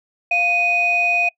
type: tone pair together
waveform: sine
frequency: 698.5 / 2489 Hz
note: F5 / D#7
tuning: 0 / 0 cents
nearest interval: octave + minor seventh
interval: 2200 cents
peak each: -21 / -15 dBFS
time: 0.31-1.29 s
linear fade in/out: 5 ms
effects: noise-tail reverb RT60 0.1 s tail -24 dB re dry + tanh soft clip ceiling -8 dBFS